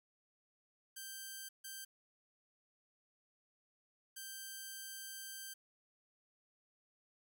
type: tone bursts at uneven times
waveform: 5% pulse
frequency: 1568 Hz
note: G6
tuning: in tune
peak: -35 dBFS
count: 3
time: 0.96-1.49 / 1.64-1.85 / 4.16-5.54 s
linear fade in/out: 10 ms
effects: none